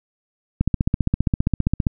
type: click train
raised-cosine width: 5 ms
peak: -5 dBFS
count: 20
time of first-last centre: 0.61-1.868 s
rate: 15.1 Hz
effects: none